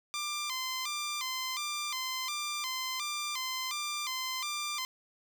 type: tone with vibrato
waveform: 10% pulse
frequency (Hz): 1108.7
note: C#6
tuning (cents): 0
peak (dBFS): -25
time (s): 0.14-4.85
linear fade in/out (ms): 0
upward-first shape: square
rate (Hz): 1.4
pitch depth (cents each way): 120
effects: none